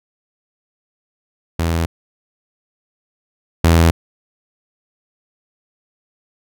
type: tone pair in turn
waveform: sawtooth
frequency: 83 / 83 Hz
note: E2 / E2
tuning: +12 / +12 cents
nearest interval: unison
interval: 0 cents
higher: neither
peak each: -12 / -5 dBFS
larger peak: second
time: 1.59-1.86 / 3.64-3.91 s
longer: neither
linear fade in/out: 5 ms
effects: none